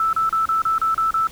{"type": "tone bursts", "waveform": "sine", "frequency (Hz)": 1318.5, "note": "E6", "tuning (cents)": 0, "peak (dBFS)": -16, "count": 8, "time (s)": [0, 1.271], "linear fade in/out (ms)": 2, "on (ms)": 130, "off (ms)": 33, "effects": ["pink hiss -42 dBFS RMS until 1.31 s"]}